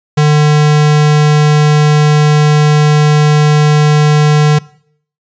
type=tone; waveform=square; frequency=150 Hz; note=D3; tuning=37 cents sharp; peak=-6 dBFS; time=0.17-4.59 s; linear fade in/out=10 ms; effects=noise-tail reverb RT60 0.6 s tail -21 dB re dry + resampled to 16000 Hz